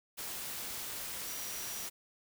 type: tone in noise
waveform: sine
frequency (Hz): 5800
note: F#8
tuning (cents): -35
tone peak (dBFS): -46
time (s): 1.26-1.87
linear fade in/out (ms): 20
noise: white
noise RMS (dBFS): -41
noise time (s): 0.17-1.9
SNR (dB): -8
effects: none